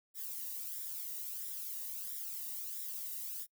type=noise with flanger; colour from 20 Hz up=violet; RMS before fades=-42 dBFS; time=0.14-3.47 s; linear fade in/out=50 ms; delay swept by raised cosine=0.55 to 1.07 ms; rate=1.5 Hz; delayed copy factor=+0.65; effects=noise-tail reverb RT60 0.1 s tail -25 dB re dry